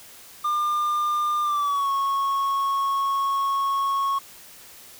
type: tone with pitch glide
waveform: triangle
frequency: 1200 to 1100.4 Hz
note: D6 to C#6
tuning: +37 to -13 cents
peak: -19 dBFS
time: 0.44-4.19 s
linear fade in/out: 10 ms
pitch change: -150 cents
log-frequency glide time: 1.43-1.9 s
effects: white hiss -46 dBFS RMS until 4.99 s